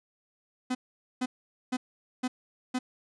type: tone bursts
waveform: 45% pulse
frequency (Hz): 253.2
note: B3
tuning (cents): +43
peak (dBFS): -27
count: 5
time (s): 0.7-2.79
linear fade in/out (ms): 10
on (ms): 50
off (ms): 460
effects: resampled to 22050 Hz